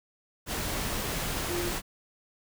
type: tone in noise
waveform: sine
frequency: 349.2 Hz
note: F4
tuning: in tune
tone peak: -31 dBFS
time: 1.47-1.72 s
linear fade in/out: 50 ms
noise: pink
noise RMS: -32 dBFS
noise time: 0.46-1.82 s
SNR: -2 dB
effects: none